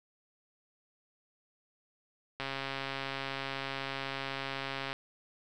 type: click train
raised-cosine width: 0.3 ms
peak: -20 dBFS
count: 345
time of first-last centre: 2.4-4.929 s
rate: 136 Hz
effects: none